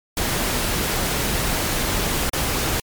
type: noise with dropouts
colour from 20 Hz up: pink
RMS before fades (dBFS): -22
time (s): 0.17-2.8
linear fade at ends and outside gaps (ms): 2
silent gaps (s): 2.296-2.332
effects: MP3 96 kbps